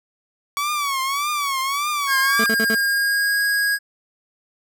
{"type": "tone with vibrato", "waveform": "sawtooth", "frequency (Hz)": 1129, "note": "C#6", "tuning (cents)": 31, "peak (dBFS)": -17, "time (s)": [0.57, 2.46], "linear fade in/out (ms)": 0, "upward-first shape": "triangle", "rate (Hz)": 1.7, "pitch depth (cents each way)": 130}
{"type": "tone with pitch glide", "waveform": "square", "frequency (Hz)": [1618, 1646.3], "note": ["G#6", "G#6"], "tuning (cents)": [-46, -16], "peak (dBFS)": -18, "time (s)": [2.07, 3.79], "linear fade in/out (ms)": 50, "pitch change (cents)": 30, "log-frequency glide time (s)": [2.87, 3.42]}
{"type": "tone bursts", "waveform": "25% pulse", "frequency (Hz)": 221.4, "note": "A3", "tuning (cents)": 11, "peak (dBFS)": -17, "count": 4, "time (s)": [2.39, 2.749], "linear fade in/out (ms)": 5, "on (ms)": 53, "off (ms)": 49}
{"effects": []}